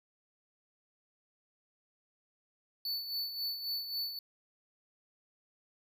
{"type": "tone with tremolo", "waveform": "square", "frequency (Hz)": 4477, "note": "C#8", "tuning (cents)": 16, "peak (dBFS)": -33, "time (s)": [2.85, 4.19], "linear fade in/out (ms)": 2, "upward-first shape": "sine", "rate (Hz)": 3.7, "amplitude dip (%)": 60, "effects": []}